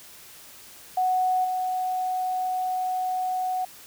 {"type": "tone with level steps", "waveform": "sine", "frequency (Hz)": 740, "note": "F#5", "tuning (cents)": 0, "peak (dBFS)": [-20, -24], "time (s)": [0.97, 3.65], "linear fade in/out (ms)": 5, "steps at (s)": 1.44, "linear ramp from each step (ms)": 10, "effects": ["white hiss -47 dBFS RMS until 3.86 s"]}